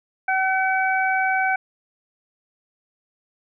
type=harmonic tone; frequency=760 Hz; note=F#5; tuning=46 cents sharp; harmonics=1 / 2 / 3; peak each=-21 / -22 / -26 dBFS; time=0.28-1.56 s; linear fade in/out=5 ms; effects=none